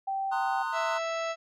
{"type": "tone", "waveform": "sine", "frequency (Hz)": 778, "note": "G5", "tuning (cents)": -13, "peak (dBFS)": -28, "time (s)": [0.07, 0.63], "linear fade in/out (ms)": 10}
{"type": "chord", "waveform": "triangle", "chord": "C half-diminished seventh", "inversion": "third", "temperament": "equal with one note detuned", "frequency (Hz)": [913.7, 1046.5, 1244.5, 1480], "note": ["Bb5", "C6", "Eb6", "Gb6"], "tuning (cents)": [-35, 0, 0, 0], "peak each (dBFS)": [-31, -34, -35, -34], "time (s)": [0.31, 0.99], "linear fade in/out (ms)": 20}
{"type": "harmonic tone", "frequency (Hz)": 659.3, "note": "E5", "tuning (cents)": 0, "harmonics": [1, 2, 3, 4, 5, 6, 7, 8, 10], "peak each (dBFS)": [-31, -35, -40, -41, -46, -49, -51, -51, -48], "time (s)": [0.72, 1.36], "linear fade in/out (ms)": 50}
{"effects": []}